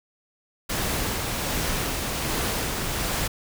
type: noise with tremolo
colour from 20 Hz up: pink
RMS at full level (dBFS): -26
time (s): 0.69-3.28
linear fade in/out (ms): 10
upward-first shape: sine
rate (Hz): 1.3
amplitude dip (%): 25
effects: none